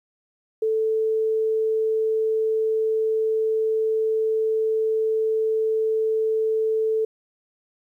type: tone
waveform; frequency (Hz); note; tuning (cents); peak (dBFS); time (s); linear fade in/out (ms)
sine; 440; A4; 0; -19; 0.62-7.05; 5
effects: 10-bit